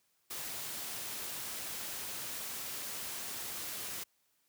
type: noise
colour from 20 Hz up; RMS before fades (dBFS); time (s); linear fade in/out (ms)
white; -41; 0.3-4.04; 10
effects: white hiss -75 dBFS RMS until 4.48 s + high-pass 60 Hz 12 dB/octave